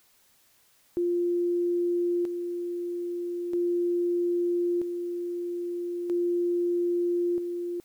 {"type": "tone with tremolo", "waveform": "sine", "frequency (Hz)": 349.2, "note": "F4", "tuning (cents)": 0, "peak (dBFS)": -23, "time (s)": [0.97, 7.8], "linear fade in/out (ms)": 0, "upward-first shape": "square", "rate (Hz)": 0.39, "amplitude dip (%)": 50, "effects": ["white hiss -63 dBFS RMS until 7.84 s"]}